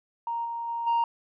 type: tone with level steps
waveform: sine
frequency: 932.3 Hz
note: A#5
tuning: in tune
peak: -27 / -30 / -28 / -19 dBFS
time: 0.27-1.04 s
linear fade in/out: 2 ms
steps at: 0.44 / 0.67 / 0.86 s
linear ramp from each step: 20 ms
effects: tanh soft clip ceiling -20 dBFS